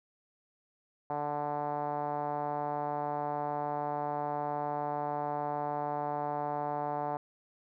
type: tone with low-pass filter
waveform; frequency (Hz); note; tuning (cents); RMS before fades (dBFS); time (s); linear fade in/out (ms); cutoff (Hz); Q
5% pulse; 146.83; D3; 0; -34; 1.1-7.17; 2; 800; 3.5
effects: none